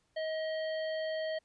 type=harmonic tone; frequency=633 Hz; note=D#5; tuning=30 cents sharp; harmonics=1 / 3 / 5 / 7; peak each=-33 / -43 / -47 / -50 dBFS; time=0.16-1.39 s; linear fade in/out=10 ms; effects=pink hiss -75 dBFS RMS until 1.44 s + resampled to 22050 Hz